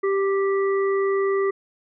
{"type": "harmonic tone", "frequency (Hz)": 392, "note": "G4", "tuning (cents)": 0, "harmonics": [1, 3, 5], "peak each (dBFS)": [-19, -29, -33], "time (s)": [0.03, 1.51], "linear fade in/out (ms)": 10, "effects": []}